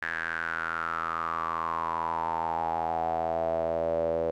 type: tone with band-pass filter sweep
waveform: sawtooth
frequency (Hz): 82.41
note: E2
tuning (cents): 0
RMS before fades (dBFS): -30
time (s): 0.02-4.31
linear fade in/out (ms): 5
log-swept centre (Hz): 1700 to 530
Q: 8.4
effects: none